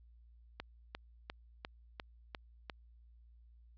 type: click train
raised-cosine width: 0.3 ms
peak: -25 dBFS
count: 7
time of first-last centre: 0.6-2.698 s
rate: 2.86 Hz
effects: added 58 Hz sine -58 dBFS peak until 3.77 s + resampled to 11025 Hz